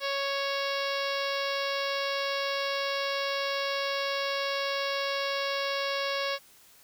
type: harmonic tone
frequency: 554.4 Hz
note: C#5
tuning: in tune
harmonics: 1 / 2 / 3 / 4 / 5 / 6 / 7 / 8 / 9 / 10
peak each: -32 / -35 / -37 / -38 / -39 / -40 / -40 / -41 / -42 / -42 dBFS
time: 0-6.39 s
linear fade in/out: 50 ms
effects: white hiss -57 dBFS RMS until 6.83 s